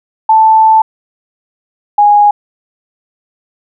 sine tone pair in turn, 880 / 826.4 Hz, A5 / G#5, 0 / -9 cents, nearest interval minor second, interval 109 cents, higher first, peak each -3 dBFS, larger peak neither, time 0.29-0.82 / 1.98-2.31 s, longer first, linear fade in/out 5 ms, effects none

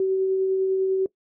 sine tone with tremolo, 380.9 Hz, G4, 50 cents flat, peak -18 dBFS, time 0-1.06 s, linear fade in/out 2 ms, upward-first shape triangle, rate 10 Hz, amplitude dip 25%, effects noise-tail reverb RT60 0.1 s tail -20 dB re dry

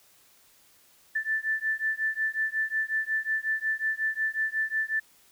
sine beating tone pair, 1760 / 1765.5 Hz, A6 / A6, 0 / +5 cents, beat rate 5.5 Hz, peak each -29 dBFS, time 1.15-5 s, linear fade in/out 10 ms, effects white hiss -60 dBFS RMS until 5.31 s

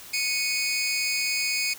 20% pulse tone pair together, 2212 / 2489 Hz, C#7 / D#7, -4 / 0 cents, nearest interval major second, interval 204 cents, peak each -22 dBFS, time 0.13-1.74 s, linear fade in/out 10 ms, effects white hiss -44 dBFS RMS until 1.78 s

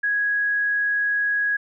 sine tone, 1661.2 Hz, G#6, in tune, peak -19 dBFS, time 0.03-1.57 s, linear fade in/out 10 ms, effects none

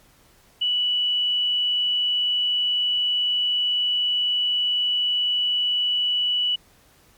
sine tone, 2954 Hz, F#7, 3 cents flat, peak -19 dBFS, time 0.61-6.56 s, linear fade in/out 10 ms, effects pink hiss -56 dBFS RMS until 7.17 s + MP3 96 kbps

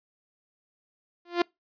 sawtooth tone with exponential growth, 347.6 Hz, F4, 8 cents flat, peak -14 dBFS, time 1.25-1.42 s, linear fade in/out 5 ms, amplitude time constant 35 ms, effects noise-tail reverb RT60 0.2 s tail -26 dB re dry + resampled to 11025 Hz

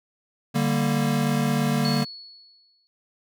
square chord, G minor, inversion second, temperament equal, 146.83 / 196 / 233.1 Hz, D3 / G3 / Bb3, 0 / 0 / 0 cents, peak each -25 / -28 / -25 dBFS, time 0.54-2.05 s, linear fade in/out 20 ms
sine tone with exponential decay, 4393 Hz, C#8, 16 cents flat, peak -26 dBFS, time 1.85-2.87 s, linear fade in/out 0 ms, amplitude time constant 220 ms
effects none

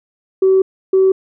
sine tone bursts at uneven times, 380.7 Hz, F#4, 49 cents sharp, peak -7 dBFS, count 2, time 0.42-0.62 / 0.93-1.12 s, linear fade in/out 5 ms, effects tanh soft clip ceiling -4 dBFS

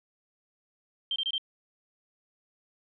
sine tone bursts, 3152 Hz, G7, 9 cents sharp, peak -27 dBFS, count 4, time 1.11-1.381 s, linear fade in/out 2 ms, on 49 ms, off 25 ms, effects none

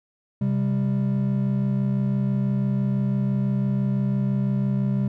triangle tone pair together, 131.81 / 197.8 Hz, C3 / G3, +13 / +16 cents, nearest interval perfect fifth, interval 703 cents, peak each -21 dBFS, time 0.41-5.08 s, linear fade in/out 5 ms, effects none

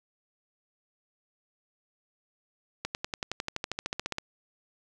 accelerating click train, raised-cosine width 0.2 ms, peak -14 dBFS, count 18, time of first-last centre 2.85-4.184 s, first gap 99 ms, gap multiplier 0.97, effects none

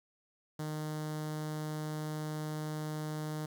sawtooth tone with notch filter, 153.6 Hz, D#3, 22 cents flat, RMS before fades -38 dBFS, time 0.59-3.46 s, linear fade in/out 5 ms, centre 2500 Hz, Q 1.6, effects 11-bit

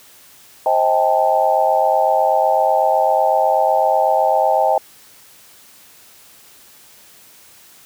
sine chord, A half-diminished seventh, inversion first, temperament just, 528 / 633.6 / 792 / 880 Hz, C5 / Eb5 / G5 / A5, +16 / +31 / +18 / 0 cents, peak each -20 / -17 / -16 / -20 dBFS, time 0.66-4.78 s, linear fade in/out 2 ms, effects white hiss -46 dBFS RMS until 7.85 s + high-pass 60 Hz 12 dB/octave

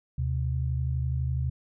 sine tone pair together, 76.29 / 128.3 Hz, D#2 / C3, -34 / -34 cents, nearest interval major sixth, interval 900 cents, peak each -28 dBFS, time 0.18-1.5 s, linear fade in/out 5 ms, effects none

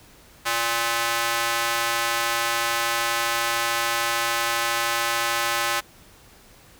square tone with high-pass filter, 116.54 Hz, A#2, in tune, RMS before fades -24 dBFS, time 0.45-5.81 s, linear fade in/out 20 ms, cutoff 1100 Hz, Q 0.96, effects pink hiss -51 dBFS RMS until 6.79 s

